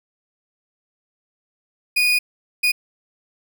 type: tone bursts at uneven times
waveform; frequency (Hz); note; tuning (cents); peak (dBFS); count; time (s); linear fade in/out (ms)
35% pulse; 2468; D#7; -15; -13; 2; 1.96-2.19 / 2.63-2.72; 10
effects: none